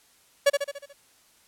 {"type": "tone with echo", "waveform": "45% pulse", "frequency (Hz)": 566, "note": "C#5", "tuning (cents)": 36, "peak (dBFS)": -15, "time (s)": [0.46, 0.5], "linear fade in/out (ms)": 10, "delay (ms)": 72, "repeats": 6, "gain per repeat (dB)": -5, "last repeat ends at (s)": 0.932, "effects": ["white hiss -60 dBFS RMS until 1.47 s", "low-pass 12000 Hz 12 dB/octave"]}